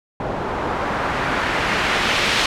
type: noise with low-pass filter sweep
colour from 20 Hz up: white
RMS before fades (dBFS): -21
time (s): 0.2-2.46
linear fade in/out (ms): 2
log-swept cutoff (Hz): 720 to 3400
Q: 1
effects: none